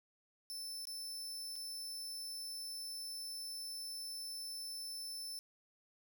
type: tone with dropouts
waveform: sawtooth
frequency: 5290 Hz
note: E8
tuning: 5 cents sharp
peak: -40 dBFS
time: 0.5-5.39 s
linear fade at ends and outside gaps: 0 ms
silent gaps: 0.853-0.871 / 1.557-1.562 s
effects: none